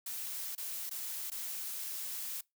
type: noise with dropouts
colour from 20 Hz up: blue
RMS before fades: -40 dBFS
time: 0.06-2.41 s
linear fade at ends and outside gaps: 5 ms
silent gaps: 0.552-0.578 / 0.895-0.91 / 1.302-1.316 s
effects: noise-tail reverb RT60 0.2 s tail -24 dB re dry